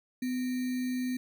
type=tone with sample-and-hold; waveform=sine; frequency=252.1 Hz; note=B3; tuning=36 cents sharp; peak=-29 dBFS; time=0.22-1.17 s; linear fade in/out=5 ms; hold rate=2100 Hz; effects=none